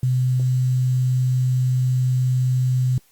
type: tone with quantisation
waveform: sine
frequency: 127.2 Hz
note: C3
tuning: 48 cents flat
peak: -16 dBFS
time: 0.03-2.98 s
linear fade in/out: 2 ms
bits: 7
effects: white hiss -58 dBFS RMS until 3.11 s + Opus 32 kbps